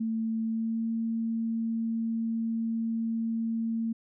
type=tone with pitch glide; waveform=sine; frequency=223.8 to 226.9 Hz; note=A3 to A#3; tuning=+30 to -47 cents; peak=-27 dBFS; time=0-3.93 s; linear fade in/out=10 ms; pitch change=+23 cents; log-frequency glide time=0.47-0.87 s; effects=none